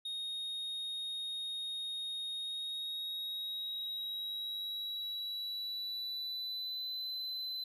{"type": "tone with pitch glide", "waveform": "triangle", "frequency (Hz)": [3723, 4037], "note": ["A#7", "B7"], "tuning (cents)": [-3, 37], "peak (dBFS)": -36, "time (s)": [0.05, 7.64], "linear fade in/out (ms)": 5, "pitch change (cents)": 140, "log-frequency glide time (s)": [2.34, 7.11], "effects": []}